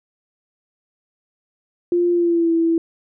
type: tone with pitch glide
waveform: sine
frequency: 349.2 to 330.9 Hz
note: F4 to E4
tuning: 0 to +7 cents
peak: -14 dBFS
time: 1.92-2.78 s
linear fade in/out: 2 ms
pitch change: -93 cents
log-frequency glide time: 2.12-2.52 s
effects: none